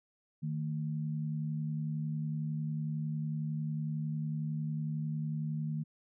sine tone pair together, 153.9 / 224.9 Hz, D#3 / A3, -19 / +38 cents, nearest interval perfect fifth, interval 657 cents, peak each -33 / -40 dBFS, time 0.42-5.84 s, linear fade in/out 20 ms, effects none

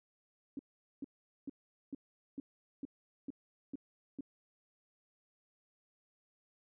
sine tone bursts, 277.2 Hz, C#4, in tune, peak -38 dBFS, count 9, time 0.57-4.208 s, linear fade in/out 2 ms, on 22 ms, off 430 ms, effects none

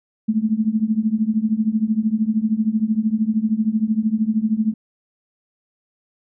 sine tone with tremolo, 218.2 Hz, A3, 14 cents flat, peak -12 dBFS, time 0.28-4.74 s, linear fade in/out 10 ms, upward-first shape triangle, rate 13 Hz, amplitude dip 95%, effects none

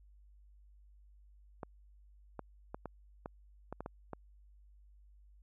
clicks, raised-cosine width 1 ms, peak -27 dBFS, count 9, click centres 1.632 / 2.393 / 2.745 / 2.857 / 3.259 / 3.726 / 3.806 / 3.861 / 4.133 s, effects added 50 Hz sine -58 dBFS peak until 5.42 s

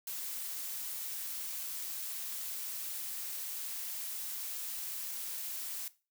blue noise, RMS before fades -40 dBFS, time 0.07-5.88 s, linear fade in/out 2 ms, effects noise-tail reverb RT60 0.3 s tail -17 dB re dry

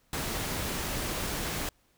pink noise, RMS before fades -33 dBFS, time 0.13-1.69 s, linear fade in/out 2 ms, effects pink hiss -68 dBFS RMS until 1.97 s

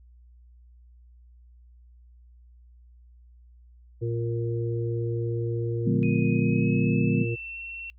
harmonic tone, 116.54 Hz, A#2, in tune, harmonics 1 / 3 / 4, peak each -27 / -32 / -33 dBFS, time 4.01-7.36 s, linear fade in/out 20 ms
sine chord, D diminished seventh, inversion none, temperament just, 146.83 / 176.2 / 211.4 / 253.7 Hz, D3 / F3 / Ab3 / Cb4, 0 / +16 / +31 / +47 cents, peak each -27 dBFS, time 5.85-7.25 s, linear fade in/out 20 ms
sine tone with pitch glide, 2500 to 2711 Hz, D#7 to E7, +8 to +48 cents, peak -35 dBFS, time 6.03-7.9 s, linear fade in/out 0 ms, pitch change +140 cents, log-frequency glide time 6.3-7.59 s
effects noise-tail reverb RT60 0.1 s tail -25 dB re dry + added 60 Hz sine -50 dBFS peak until 7.98 s

